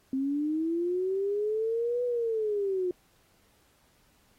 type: linear two-way sweep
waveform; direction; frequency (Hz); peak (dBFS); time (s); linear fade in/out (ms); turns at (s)
sine; up then down; 261.6 to 493.9 to 354.9; -26; 0.13-2.91; 2; 2.04
effects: pink hiss -66 dBFS RMS until 4.38 s + AAC 48 kbps